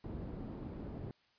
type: low-pass noise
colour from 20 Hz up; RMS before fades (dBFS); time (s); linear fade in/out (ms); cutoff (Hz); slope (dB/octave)
white; -44; 0.04-1.11; 0; 270; 12
effects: white hiss -71 dBFS RMS until 1.38 s + resampled to 11025 Hz